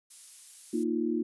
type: noise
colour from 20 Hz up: violet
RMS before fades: -44 dBFS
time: 0.1-0.84 s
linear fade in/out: 10 ms
type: chord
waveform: sine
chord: Bb suspended fourth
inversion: none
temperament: equal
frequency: 233.1 / 311.1 / 349.2 Hz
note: Bb3 / Eb4 / F4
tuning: 0 / 0 / 0 cents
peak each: -31 dBFS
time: 0.73-1.23 s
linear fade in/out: 10 ms
effects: resampled to 24000 Hz